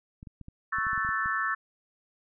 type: clicks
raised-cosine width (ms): 5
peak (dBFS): -31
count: 11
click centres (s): 0.229 / 0.272 / 0.413 / 0.484 / 0.785 / 0.868 / 0.932 / 0.978 / 1.049 / 1.09 / 1.259
type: chord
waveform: sine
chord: F# minor seventh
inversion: second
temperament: equal with one note detuned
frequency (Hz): 1108.7 / 1318.5 / 1515.4 / 1760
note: C#6 / E6 / F#6 / A6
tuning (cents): 0 / 0 / +41 / 0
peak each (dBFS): -33 / -31 / -35 / -30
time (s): 0.72-1.55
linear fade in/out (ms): 10
effects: none